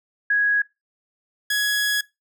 sine / sawtooth tone pair in turn, 1661.2 / 1674.7 Hz, G#6 / G#6, 0 / +14 cents, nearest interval unison, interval 14 cents, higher second, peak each -16 dBFS, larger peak neither, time 0.3-0.62 / 1.5-2.01 s, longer second, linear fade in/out 5 ms, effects noise-tail reverb RT60 0.2 s tail -20 dB re dry

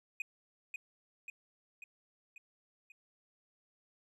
triangle tone with echo, 2489 Hz, D#7, in tune, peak -33 dBFS, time 0.2-0.22 s, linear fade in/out 2 ms, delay 540 ms, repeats 5, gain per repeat -4 dB, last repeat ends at 2.92 s, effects resampled to 32000 Hz

